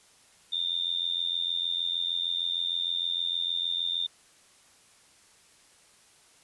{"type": "tone with amplitude modulation", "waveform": "sine", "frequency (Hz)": 3613, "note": "A7", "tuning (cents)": 45, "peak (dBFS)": -23, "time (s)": [0.52, 4.07], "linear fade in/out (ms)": 10, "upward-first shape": "sine", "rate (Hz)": 86.5, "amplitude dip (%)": 90, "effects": ["white hiss -59 dBFS RMS until 6.43 s", "resampled to 24000 Hz"]}